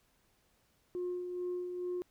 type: tone with tremolo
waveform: sine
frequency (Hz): 358.1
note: F4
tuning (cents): +43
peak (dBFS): -32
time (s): 0.95-2.02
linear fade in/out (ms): 0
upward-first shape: sine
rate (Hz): 2.3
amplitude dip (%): 45
effects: tanh soft clip ceiling -31 dBFS + pink hiss -72 dBFS RMS until 2.1 s